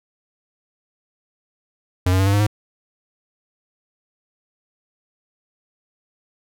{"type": "tone with pitch steps", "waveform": "square", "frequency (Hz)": [91, 93.72, 96.52, 99.41, 102.38, 105.44], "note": ["F#2", "F#2", "G2", "G2", "G#2", "G#2"], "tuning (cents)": [-28, 23, -26, 25, -24, 27], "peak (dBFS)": -15, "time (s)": [2.06, 2.468], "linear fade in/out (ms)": 5, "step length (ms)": 68, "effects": []}